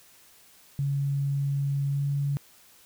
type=tone with pitch glide; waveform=sine; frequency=140 to 141.54 Hz; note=C#3 to C#3; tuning=+18 to +36 cents; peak=-24 dBFS; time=0.79-2.37 s; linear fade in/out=0 ms; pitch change=+18 cents; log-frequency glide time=1.89-2.04 s; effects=white hiss -56 dBFS RMS until 2.85 s